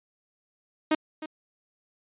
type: tone with echo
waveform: sawtooth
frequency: 311.1 Hz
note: D#4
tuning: in tune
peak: -16 dBFS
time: 0.91-0.95 s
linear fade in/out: 5 ms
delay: 310 ms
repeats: 1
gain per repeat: -14 dB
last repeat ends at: 1.26 s
effects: resampled to 8000 Hz